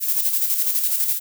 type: noise with tremolo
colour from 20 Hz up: violet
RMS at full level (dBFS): -19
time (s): 0-1.2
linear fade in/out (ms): 50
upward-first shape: square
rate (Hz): 12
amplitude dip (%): 45
effects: none